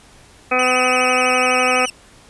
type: harmonic tone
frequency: 253.1 Hz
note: B3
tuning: 43 cents sharp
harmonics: 1 / 2 / 3 / 4 / 5 / 6 / 7 / 8 / 9 / 10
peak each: -26 / -20 / -21 / -32 / -20 / -30 / -32 / -30 / -23 / -20 dBFS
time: 0.51-1.86 s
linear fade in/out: 10 ms
type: tone with vibrato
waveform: 20% pulse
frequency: 2828 Hz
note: F7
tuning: 21 cents sharp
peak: -19 dBFS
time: 0.59-1.9 s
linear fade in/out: 2 ms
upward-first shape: sine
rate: 12 Hz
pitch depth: 110 cents each way
effects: pink hiss -47 dBFS RMS until 2.29 s + resampled to 24000 Hz